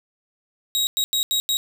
sawtooth tone bursts at uneven times, 3809 Hz, A#7, 37 cents sharp, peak -16 dBFS, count 5, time 0.75-0.87 / 0.97-1.04 / 1.13-1.23 / 1.31-1.4 / 1.49-1.57 s, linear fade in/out 0 ms, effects 8-bit

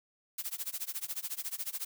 blue noise with tremolo, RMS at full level -35 dBFS, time 0.38-1.85 s, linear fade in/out 5 ms, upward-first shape sine, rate 14 Hz, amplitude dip 95%, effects none

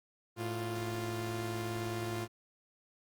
sawtooth tone pair together, 110 / 349.2 Hz, A2 / F4, 0 / 0 cents, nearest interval octave + minor sixth, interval 2000 cents, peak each -34 / -34 dBFS, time 0.36-2.28 s, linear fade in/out 50 ms, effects Opus 24 kbps

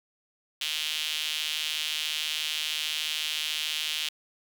sawtooth tone with high-pass filter, 153.8 Hz, D#3, 20 cents flat, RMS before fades -31 dBFS, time 0.61-4.09 s, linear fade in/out 5 ms, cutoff 3100 Hz, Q 3.4, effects none

